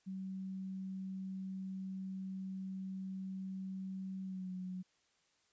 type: tone with pitch glide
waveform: sine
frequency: 190 to 184.17 Hz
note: F#3 to F#3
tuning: +46 to -8 cents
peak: -40 dBFS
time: 0.06-4.83 s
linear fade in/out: 20 ms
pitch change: -54 cents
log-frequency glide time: 4.24-4.51 s
effects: white hiss -75 dBFS RMS until 5.52 s + resampled to 16000 Hz